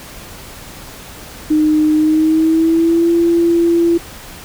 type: tone with pitch glide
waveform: sine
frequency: 307.1 to 338.8 Hz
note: D#4 to E4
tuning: -23 to +48 cents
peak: -9 dBFS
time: 1.5-3.98 s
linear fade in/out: 10 ms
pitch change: +171 cents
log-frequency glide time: 1.95-3.11 s
effects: pink hiss -34 dBFS RMS until 4.44 s